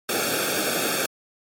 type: noise with comb filter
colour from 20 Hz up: pink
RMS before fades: -24 dBFS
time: 0.09-1.06 s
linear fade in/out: 2 ms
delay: 1 ms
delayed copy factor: -0.85
effects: high-pass 200 Hz 12 dB/octave + MP3 64 kbps